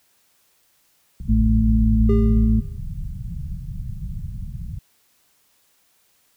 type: low-pass noise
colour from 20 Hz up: pink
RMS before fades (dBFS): -30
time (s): 1.2-4.79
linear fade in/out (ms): 2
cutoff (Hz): 180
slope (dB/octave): 48
type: harmonic tone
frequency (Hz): 55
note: A1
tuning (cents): 0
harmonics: 1 / 2 / 4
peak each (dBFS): -16 / -21 / -18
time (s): 1.28-2.61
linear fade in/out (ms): 20
type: tone with exponential decay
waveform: triangle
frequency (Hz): 402.5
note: G4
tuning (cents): +46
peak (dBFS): -16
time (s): 2.09-2.78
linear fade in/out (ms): 5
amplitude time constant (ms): 150
effects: white hiss -62 dBFS RMS until 6.36 s